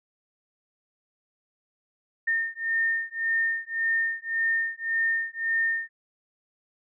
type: beating tone pair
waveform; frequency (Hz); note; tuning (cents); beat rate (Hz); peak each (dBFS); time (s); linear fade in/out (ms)
sine; 1820 / 1821.8; A#6 / A#6; -42 / -40; 1.8; -27; 2.27-5.89; 10
effects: none